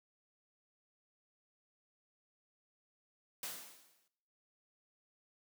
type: noise with exponential decay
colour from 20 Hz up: white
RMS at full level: -40 dBFS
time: 3.43-4.08 s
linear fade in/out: 2 ms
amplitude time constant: 140 ms
effects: noise-tail reverb RT60 0.9 s tail -21 dB re dry + high-pass 150 Hz 12 dB/octave